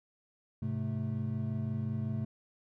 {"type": "tone cluster", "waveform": "triangle", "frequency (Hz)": [105.5, 131, 217.8], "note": ["G#2", "C3", "A3"], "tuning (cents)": [28, 2, -17], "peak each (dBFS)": [-34, -34, -35], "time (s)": [0.62, 2.25], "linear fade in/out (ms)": 5, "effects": []}